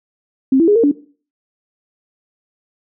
sine tone with pitch steps, 265.4 / 331.9 / 414.6 / 459.4 / 288 Hz, C4 / E4 / G#4 / A#4 / D4, +25 / +12 / -3 / -25 / -34 cents, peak -8 dBFS, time 0.52-0.915 s, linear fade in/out 5 ms, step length 79 ms, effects noise-tail reverb RT60 0.4 s tail -17 dB re dry

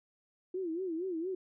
sine tone with vibrato, 349.2 Hz, F4, in tune, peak -33 dBFS, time 0.54-1.35 s, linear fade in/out 5 ms, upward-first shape sine, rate 4.3 Hz, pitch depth 160 cents each way, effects none

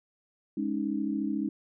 sine chord, Ab suspended fourth, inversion none, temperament equal, 207.7 / 277.2 / 311.1 Hz, Ab3 / Db4 / Eb4, 0 / 0 / 0 cents, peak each -32 dBFS, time 0.57-1.49 s, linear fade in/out 5 ms, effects none

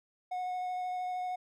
triangle tone with vibrato, 730 Hz, F#5, 24 cents flat, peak -31 dBFS, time 0.31-1.36 s, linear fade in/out 10 ms, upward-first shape sine, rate 13 Hz, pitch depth 10 cents each way, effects none

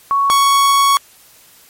sine / 45% pulse tone pair in turn, 1113 / 1113 Hz, C#6 / C#6, +7 / +7 cents, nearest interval unison, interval 0 cents, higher neither, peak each -11 / -9 dBFS, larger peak second, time 0.11-0.3 / 0.3-0.97 s, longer second, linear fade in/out 0 ms, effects white hiss -46 dBFS RMS until 1.69 s + MP3 64 kbps

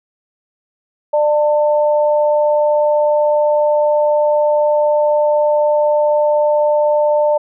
sine tone pair together, 596.7 / 894 Hz, D5 / A5, +27 / +27 cents, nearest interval perfect fifth, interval 700 cents, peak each -11 / -19 dBFS, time 1.13-7.38 s, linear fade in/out 10 ms, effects none

